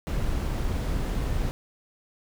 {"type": "noise", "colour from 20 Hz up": "brown", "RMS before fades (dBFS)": -27, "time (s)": [0.07, 1.51], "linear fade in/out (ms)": 0, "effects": []}